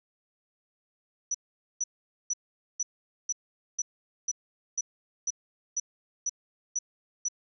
sine tone bursts, 5920 Hz, F#8, in tune, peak -26 dBFS, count 13, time 1.31-7.285 s, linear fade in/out 5 ms, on 35 ms, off 460 ms, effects none

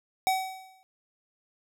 square tone with exponential decay, 757 Hz, F#5, 39 cents sharp, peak -21 dBFS, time 0.27-0.83 s, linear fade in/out 0 ms, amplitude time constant 120 ms, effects none

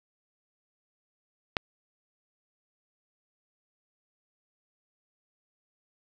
click, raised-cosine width 0.3 ms, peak -9 dBFS, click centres 1.568 s, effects none

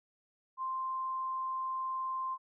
sine tone, 1046.5 Hz, C6, in tune, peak -33 dBFS, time 0.57-2.38 s, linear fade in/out 50 ms, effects none

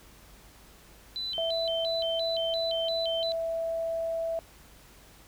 sine tone with vibrato, 3520 Hz, A7, in tune, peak -31 dBFS, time 1.16-3.32 s, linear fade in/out 0 ms, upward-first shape square, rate 2.9 Hz, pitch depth 220 cents each way
sine tone, 659.3 Hz, E5, in tune, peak -28 dBFS, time 1.38-4.39 s, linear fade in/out 0 ms
effects added 50 Hz sine -57 dBFS peak until 5.27 s + pink hiss -55 dBFS RMS until 5.27 s

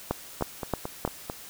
two click trains, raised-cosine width 1 ms, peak -11 / -17 dBFS, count 4 / 5, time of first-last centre 0.11-1.05 / 0.41-1.299 s, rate 3.19 / 4.5 Hz, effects white hiss -45 dBFS RMS until 1.49 s

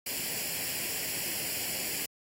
white noise with comb filter, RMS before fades -34 dBFS, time 0.06-2.06 s, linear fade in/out 5 ms, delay 0.4 ms, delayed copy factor +0.7, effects high-pass 100 Hz 12 dB/octave + AAC 48 kbps

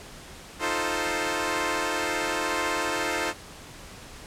10% pulse chord, F dominant seventh, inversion third, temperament equal, 311.1 / 349.2 / 440 / 523.3 Hz, Eb4 / F4 / A4 / C5, 0 / 0 / 0 / 0 cents, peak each -23 dBFS, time 0.59-3.34 s, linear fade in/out 50 ms, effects pink hiss -44 dBFS RMS until 4.26 s + low-pass 10000 Hz 12 dB/octave

